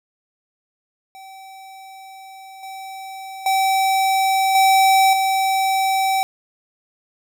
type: tone with level steps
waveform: square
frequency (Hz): 770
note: G5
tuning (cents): -31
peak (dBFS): -38 / -32 / -16 / -12 / -17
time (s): 1.15-6.23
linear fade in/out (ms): 0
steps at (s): 2.63 / 3.46 / 4.55 / 5.13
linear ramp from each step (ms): 2
effects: none

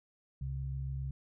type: tone pair together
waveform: sine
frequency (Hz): 67.4 / 134.8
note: C#2 / C#3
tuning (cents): -48 / -48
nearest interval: octave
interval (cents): 1200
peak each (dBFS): -38 / -37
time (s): 0.41-1.11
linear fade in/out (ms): 5
effects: none

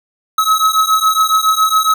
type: beating tone pair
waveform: square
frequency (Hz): 1281 / 1288.2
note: E6 / E6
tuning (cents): -50 / -40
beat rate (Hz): 7.2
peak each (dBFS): -14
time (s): 0.38-1.94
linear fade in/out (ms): 5
effects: none

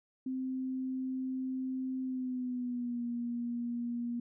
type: tone with pitch glide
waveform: sine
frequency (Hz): 260 to 238.4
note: C4 to A#3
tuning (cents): -11 to +39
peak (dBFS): -33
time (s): 0.26-4.2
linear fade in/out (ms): 5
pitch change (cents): -150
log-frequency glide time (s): 2.02-3.04
effects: none

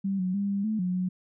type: tone with pitch steps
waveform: sine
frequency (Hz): 195.4 / 183.9 / 200.5 / 199.1 / 217 / 181.2 / 183.1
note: G3 / F#3 / G3 / G3 / A3 / F#3 / F#3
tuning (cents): -5 / -10 / +39 / +27 / -24 / -36 / -18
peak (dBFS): -25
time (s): 0.04-1.09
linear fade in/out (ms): 10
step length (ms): 150
effects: none

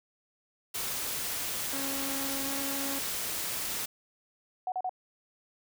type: noise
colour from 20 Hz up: white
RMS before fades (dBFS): -34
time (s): 0.74-3.86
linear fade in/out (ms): 10
type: tone with pitch glide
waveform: sawtooth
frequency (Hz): 273.5 to 276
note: C#4 to C#4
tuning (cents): -23 to -7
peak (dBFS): -32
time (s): 1.73-2.99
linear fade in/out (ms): 2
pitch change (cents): +16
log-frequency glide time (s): 2.45-2.53
type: tone bursts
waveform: sine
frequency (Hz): 740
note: F#5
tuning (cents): 0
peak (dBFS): -29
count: 3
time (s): 4.67-4.894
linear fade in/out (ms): 2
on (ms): 50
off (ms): 37
effects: none

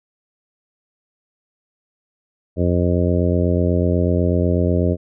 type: harmonic tone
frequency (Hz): 88.1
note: F2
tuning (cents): +16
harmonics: 1 / 2 / 3 / 4 / 5 / 6 / 7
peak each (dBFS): -18 / -21 / -23 / -24 / -25 / -26 / -26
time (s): 2.56-4.97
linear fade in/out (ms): 50
effects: none

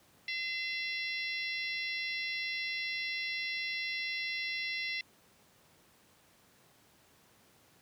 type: harmonic tone with a mistuned harmonic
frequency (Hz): 683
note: F5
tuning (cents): -39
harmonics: 3 / 4 / 5 / 6 / 7 / 8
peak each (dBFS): -36 / -41 / -44 / -43 / -49 / -47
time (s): 0.28-5.01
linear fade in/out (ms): 2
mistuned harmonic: 4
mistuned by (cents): -19
effects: pink hiss -64 dBFS RMS until 7.81 s + high-pass 100 Hz 12 dB/octave

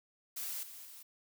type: noise with level steps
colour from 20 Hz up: blue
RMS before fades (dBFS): -40 / -50 / -52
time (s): 0.36-1.03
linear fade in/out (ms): 10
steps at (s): 0.63 / 0.85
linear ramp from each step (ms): 2
effects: none

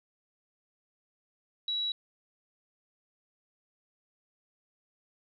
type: tone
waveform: sine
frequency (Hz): 3900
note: B7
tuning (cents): -23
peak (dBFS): -29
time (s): 1.68-1.92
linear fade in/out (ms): 2
effects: none

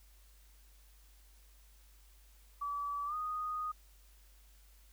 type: tone with pitch glide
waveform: sine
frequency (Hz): 1150 to 1239.7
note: D6 to D#6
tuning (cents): -37 to -7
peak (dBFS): -35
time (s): 2.61-3.72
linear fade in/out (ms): 10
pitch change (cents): +130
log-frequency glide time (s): 3.06-3.15
effects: added 50 Hz sine -59 dBFS peak until 4.92 s + white hiss -67 dBFS RMS until 4.92 s

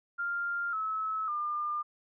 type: tone with pitch steps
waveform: sine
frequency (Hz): 1396.9 / 1295.8 / 1202.1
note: F6 / E6 / D6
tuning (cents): 0 / -30 / +40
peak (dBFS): -30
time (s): 0.18-1.83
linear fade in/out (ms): 20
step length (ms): 550
effects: none

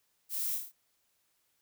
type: noise with echo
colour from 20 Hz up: violet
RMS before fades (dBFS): -36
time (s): 0.29-0.59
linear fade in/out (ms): 50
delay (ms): 27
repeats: 5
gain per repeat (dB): -3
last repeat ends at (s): 0.725
effects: white hiss -75 dBFS RMS until 1.61 s

